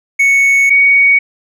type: tone pair in turn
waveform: triangle / sine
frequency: 2217 / 2239 Hz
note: C#7 / C#7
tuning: 0 / +17 cents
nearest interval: unison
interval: 17 cents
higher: second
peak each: -5 dBFS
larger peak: neither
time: 0.19-0.7 / 0.7-1.19 s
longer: first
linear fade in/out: 10 ms
effects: none